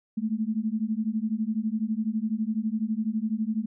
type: beating tone pair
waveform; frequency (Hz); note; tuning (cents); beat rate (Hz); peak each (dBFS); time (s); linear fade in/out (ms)
sine; 212.7 / 224.7; G#3 / A3; +42 / +37; 12; -28; 0.17-3.66; 10
effects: none

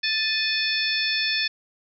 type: harmonic tone with a mistuned harmonic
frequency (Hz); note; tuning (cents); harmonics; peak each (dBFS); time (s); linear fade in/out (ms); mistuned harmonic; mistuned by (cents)
880; A5; 0; 2 / 3 / 4 / 5 / 6; -28 / -28 / -28 / -28 / -28; 0.03-1.48; 10; 3; -98
effects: none

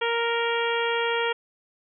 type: harmonic tone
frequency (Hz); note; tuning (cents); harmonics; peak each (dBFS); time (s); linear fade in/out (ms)
466.2; A#4; 0; 1 / 2 / 3 / 4 / 5 / 6 / 7; -26 / -29 / -31 / -32 / -33 / -34 / -34; 0.01-1.33; 10
effects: none

